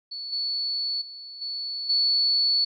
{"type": "tone with level steps", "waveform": "sine", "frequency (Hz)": 4435, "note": "C#8", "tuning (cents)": 0, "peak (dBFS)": [-32, -25, -38, -29, -19], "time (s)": [0.11, 2.65], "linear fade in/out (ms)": 10, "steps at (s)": [0.32, 1.01, 1.41, 1.89], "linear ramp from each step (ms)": 10, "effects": []}